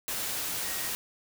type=tone in noise; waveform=sine; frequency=1882 Hz; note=A#6; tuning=16 cents sharp; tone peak=-43 dBFS; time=0.65-0.89 s; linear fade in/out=0 ms; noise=white; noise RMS=-33 dBFS; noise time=0.08-0.95 s; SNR=-13 dB; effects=none